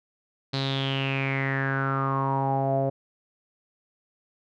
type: tone with low-pass filter sweep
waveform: sawtooth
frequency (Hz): 135.7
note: C#3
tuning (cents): -36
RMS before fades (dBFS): -26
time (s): 0.53-2.9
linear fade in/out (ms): 10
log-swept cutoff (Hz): 4200 to 600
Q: 8.1
effects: none